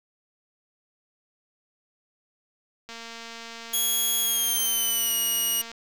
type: click train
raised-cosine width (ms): 0.2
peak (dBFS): -23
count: 651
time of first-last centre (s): 2.89-5.716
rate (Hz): 230
type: tone with pitch glide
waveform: 5% pulse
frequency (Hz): 3322 to 2892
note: G#7 to F#7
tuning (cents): 0 to -40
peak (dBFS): -15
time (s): 3.73-5.62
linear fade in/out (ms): 10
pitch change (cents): -240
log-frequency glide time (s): 4.21-5.16
effects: 8-bit